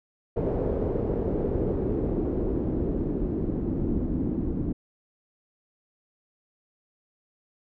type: noise with low-pass filter sweep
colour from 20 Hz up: pink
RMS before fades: -27 dBFS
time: 0.36-4.73 s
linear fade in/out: 10 ms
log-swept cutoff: 490 to 270 Hz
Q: 2.5
effects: none